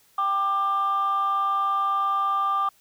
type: tone pair together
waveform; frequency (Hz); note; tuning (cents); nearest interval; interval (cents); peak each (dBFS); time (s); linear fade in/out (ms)
sine; 784 / 1189.1; G5 / D6; 0 / +21; perfect fifth; 721; -27 / -20; 0.18-2.69; 5
effects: tanh soft clip ceiling -17 dBFS + white hiss -60 dBFS RMS until 2.8 s